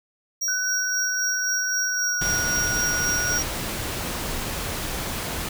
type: tone with tremolo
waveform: square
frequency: 5660 Hz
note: F8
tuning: 22 cents sharp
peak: -23 dBFS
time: 0.41-3.43 s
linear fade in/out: 10 ms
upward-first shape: sine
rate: 3.8 Hz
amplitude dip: 35%
type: tone with pitch glide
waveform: sine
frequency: 1499 to 1459.7 Hz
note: F#6 to F#6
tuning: +22 to -24 cents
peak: -25 dBFS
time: 0.48-3.38 s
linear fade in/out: 2 ms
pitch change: -46 cents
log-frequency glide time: 1.88-2.22 s
type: noise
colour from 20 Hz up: pink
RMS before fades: -29 dBFS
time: 2.21-5.49 s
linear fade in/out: 5 ms
effects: none